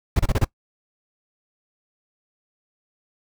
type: noise bursts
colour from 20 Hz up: brown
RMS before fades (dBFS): -17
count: 5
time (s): 0.16-0.447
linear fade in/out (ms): 5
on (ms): 35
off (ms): 28
effects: noise-tail reverb RT60 0.1 s tail -22 dB re dry